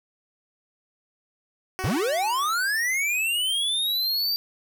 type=tone with exponential decay; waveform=10% pulse; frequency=374.7 Hz; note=F#4; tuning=22 cents sharp; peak=-20 dBFS; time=1.79-3.17 s; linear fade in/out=0 ms; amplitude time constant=300 ms
type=linear sweep; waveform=square; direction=up; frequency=79 to 4699 Hz; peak=-23 dBFS; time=1.84-4.36 s; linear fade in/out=0 ms
effects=none